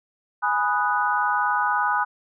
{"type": "chord", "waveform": "sine", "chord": "G# minor seventh", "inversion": "none", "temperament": "equal", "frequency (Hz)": [830.6, 987.8, 1244.5, 1480], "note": ["G#5", "B5", "D#6", "F#6"], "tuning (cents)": [0, 0, 0, 0], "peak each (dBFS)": -25, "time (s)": [0.42, 2.05], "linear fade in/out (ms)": 20, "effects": []}